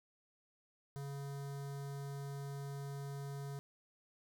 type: tone with notch filter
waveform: square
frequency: 140 Hz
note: C#3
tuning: 18 cents sharp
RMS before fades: -44 dBFS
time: 0.96-3.59 s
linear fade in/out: 0 ms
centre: 2600 Hz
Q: 1.2
effects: none